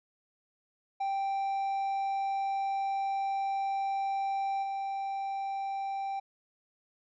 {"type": "tone with level steps", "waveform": "triangle", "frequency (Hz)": 784, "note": "G5", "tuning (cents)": 0, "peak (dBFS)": [-27, -30], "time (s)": [1, 6.2], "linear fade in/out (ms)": 10, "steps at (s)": 4.62, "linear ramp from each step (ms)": 20, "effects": ["resampled to 16000 Hz"]}